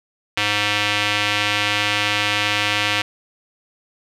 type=tone with band-pass filter; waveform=square; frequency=103.83 Hz; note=G#2; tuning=in tune; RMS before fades=-20 dBFS; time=0.37-3.02 s; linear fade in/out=5 ms; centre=2700 Hz; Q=1.7; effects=none